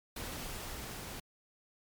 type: noise with level ramp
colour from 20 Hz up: pink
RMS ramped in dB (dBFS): -41 to -44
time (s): 0.16-1.2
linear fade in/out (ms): 5
effects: MP3 96 kbps